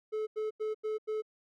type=tone bursts; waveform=triangle; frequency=431.9 Hz; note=A4; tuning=32 cents flat; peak=-29 dBFS; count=5; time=0.12-1.222 s; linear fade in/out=20 ms; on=150 ms; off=88 ms; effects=none